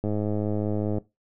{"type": "click train", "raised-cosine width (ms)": 2, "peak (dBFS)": -15, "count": 100, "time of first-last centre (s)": [0.04, 0.983], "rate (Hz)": 105, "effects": ["noise-tail reverb RT60 0.2 s tail -18 dB re dry"]}